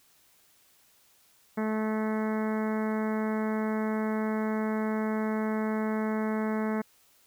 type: harmonic tone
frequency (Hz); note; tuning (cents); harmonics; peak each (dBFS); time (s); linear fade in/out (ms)
217.1; A3; -23; 1 / 2 / 3 / 4 / 5 / 6 / 7 / 8 / 9 / 10; -28 / -34 / -38 / -40 / -42 / -44 / -45 / -46 / -47 / -48; 1.57-6.82; 10
effects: white hiss -63 dBFS RMS until 7.26 s